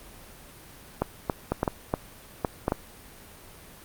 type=clicks; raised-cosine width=1 ms; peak=-9 dBFS; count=9; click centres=1.02 / 1.298 / 1.52 / 1.631 / 1.678 / 1.939 / 2.448 / 2.681 / 2.721 s; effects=pink hiss -48 dBFS RMS until 3.84 s + Opus 32 kbps